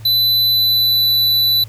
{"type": "tone with pitch glide", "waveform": "square", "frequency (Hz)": [4000, 3977], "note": ["B7", "B7"], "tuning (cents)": [21, 11], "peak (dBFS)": -12, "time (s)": [0.05, 1.64], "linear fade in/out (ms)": 5, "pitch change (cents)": -10, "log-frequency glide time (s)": [0.51, 1.11], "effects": ["added 109 Hz sine -32 dBFS peak until 1.68 s", "pink hiss -46 dBFS RMS until 1.68 s"]}